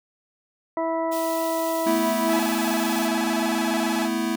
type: harmonic tone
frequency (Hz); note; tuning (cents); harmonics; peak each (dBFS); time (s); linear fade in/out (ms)
327.6; E4; -11; 1 / 2 / 3 / 4 / 6; -28 / -25 / -28 / -39 / -40; 0.77-2.39; 2
type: high-pass noise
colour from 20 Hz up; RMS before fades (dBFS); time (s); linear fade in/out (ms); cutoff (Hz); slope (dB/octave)
white; -36; 1.11-3.08; 20; 2400; 96
type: chord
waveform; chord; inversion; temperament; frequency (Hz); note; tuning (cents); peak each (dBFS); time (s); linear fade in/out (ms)
square; A suspended second; none; equal; 220 / 246.9 / 329.6; A3 / B3 / E4; 0 / 0 / 0; -28 / -29 / -27; 1.86-4.36; 10
type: tone with vibrato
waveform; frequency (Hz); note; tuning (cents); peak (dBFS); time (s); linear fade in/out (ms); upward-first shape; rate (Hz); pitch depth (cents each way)
sawtooth; 747; F#5; +16; -23; 2.27-4.09; 50; square; 16; 220
effects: none